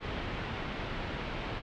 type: low-pass noise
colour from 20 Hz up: pink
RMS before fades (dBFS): -37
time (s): 0-1.62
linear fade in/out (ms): 50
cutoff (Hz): 3400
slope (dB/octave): 24
effects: none